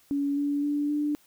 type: tone with pitch steps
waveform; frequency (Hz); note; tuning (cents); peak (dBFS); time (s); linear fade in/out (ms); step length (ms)
sine; 282.9 / 287 / 291.2 / 295.4; C#4 / D4 / D4 / D4; +35 / -40 / -15 / +10; -24; 0.11-1.15; 0; 260
effects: white hiss -61 dBFS RMS until 1.26 s